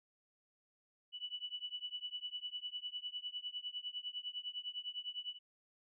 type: tone with tremolo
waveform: sine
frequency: 2960 Hz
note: F#7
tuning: in tune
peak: -37 dBFS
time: 1.12-5.39 s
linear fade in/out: 50 ms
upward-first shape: triangle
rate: 9.9 Hz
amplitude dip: 100%
effects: none